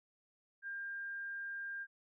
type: tone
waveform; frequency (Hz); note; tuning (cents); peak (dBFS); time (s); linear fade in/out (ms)
sine; 1600; G6; +35; -40; 0.62-1.87; 50
effects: none